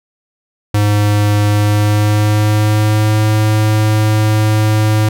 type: tone with pitch glide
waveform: square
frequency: 103.83 to 107.62 Hz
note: G#2 to A2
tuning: 0 to -38 cents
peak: -10 dBFS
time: 0.74-5.09 s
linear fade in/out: 5 ms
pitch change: +62 cents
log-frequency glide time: 1.46-3.24 s
effects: none